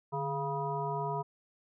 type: harmonic tone with a mistuned harmonic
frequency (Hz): 138.59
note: C#3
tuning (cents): 0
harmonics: 1 / 3 / 5 / 7 / 9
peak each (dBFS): -37 / -38 / -39 / -35 / -45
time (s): 0.12-1.23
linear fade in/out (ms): 20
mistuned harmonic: 1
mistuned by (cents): +110
effects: none